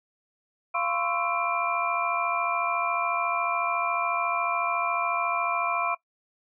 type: tone cluster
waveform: sine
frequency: 690 / 1026 / 1100 / 1319 / 2385 Hz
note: F5 / C6 / C#6 / E6 / D7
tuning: -21 / -34 / -14 / +1 / +26 cents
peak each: -31 dBFS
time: 0.74-5.95 s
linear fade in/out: 10 ms
effects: noise-tail reverb RT60 0.1 s tail -18 dB re dry